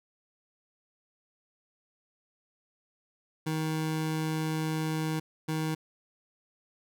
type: tone bursts at uneven times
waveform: 25% pulse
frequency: 157.5 Hz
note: D#3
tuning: 21 cents sharp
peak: -25 dBFS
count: 2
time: 3.46-5.2 / 5.48-5.75 s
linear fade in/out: 10 ms
effects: none